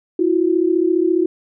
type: tone pair together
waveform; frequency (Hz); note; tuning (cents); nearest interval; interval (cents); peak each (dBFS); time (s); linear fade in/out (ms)
sine; 330 / 364.7; E4 / F#4; +2 / -25; major second; 173; -16; 0.19-1.26; 5
effects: none